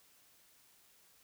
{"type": "silence", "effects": ["white hiss -66 dBFS RMS until 1.23 s"]}